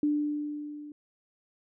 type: tone with level ramp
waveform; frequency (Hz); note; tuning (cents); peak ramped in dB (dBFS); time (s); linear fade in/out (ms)
sine; 296; D4; +14; -22 to -41; 0.03-0.92; 2
effects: none